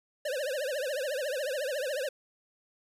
square tone with vibrato, 554.4 Hz, C#5, in tune, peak -31 dBFS, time 0.25-2.09 s, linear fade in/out 5 ms, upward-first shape triangle, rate 14 Hz, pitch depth 220 cents each way, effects resampled to 32000 Hz + 12-bit

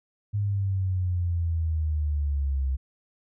sine exponential sweep, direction down, 103.83 to 65.41 Hz, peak -23 dBFS, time 0.33-2.77 s, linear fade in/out 20 ms, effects none

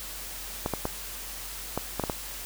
clicks, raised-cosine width 1 ms, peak -13 dBFS, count 7, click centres 0.661 / 0.737 / 0.854 / 1.776 / 1.997 / 2.038 / 2.098 s, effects added 46 Hz sine -45 dBFS peak until 2.45 s + white hiss -39 dBFS RMS until 2.45 s

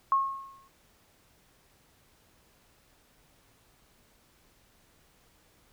sine tone with exponential decay, 1086 Hz, C#6, 36 cents flat, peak -19 dBFS, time 0.12-0.68 s, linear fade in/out 1 ms, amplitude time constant 120 ms, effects pink hiss -64 dBFS RMS until 5.72 s

